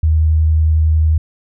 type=tone with vibrato; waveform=sine; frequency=78.7 Hz; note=D#2; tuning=20 cents sharp; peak=-9 dBFS; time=0.03-1.18 s; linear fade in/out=5 ms; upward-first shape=sine; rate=11 Hz; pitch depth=10 cents each way; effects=none